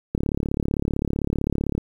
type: click train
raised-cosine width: 3 ms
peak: -10 dBFS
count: 59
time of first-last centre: 0.15-1.779 s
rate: 35.6 Hz
effects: 8-bit